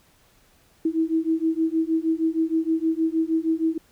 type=beating tone pair; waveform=sine; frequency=320.2 / 326.6 Hz; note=D#4 / E4; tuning=+50 / -16 cents; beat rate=6.4 Hz; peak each=-23 dBFS; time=0.85-3.78 s; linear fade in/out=5 ms; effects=pink hiss -59 dBFS RMS until 3.91 s